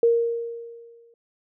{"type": "tone with exponential decay", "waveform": "sine", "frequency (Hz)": 466.2, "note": "A#4", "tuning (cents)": 0, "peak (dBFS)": -13, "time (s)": [0.03, 1.14], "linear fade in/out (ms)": 2, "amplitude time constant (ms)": 240, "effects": []}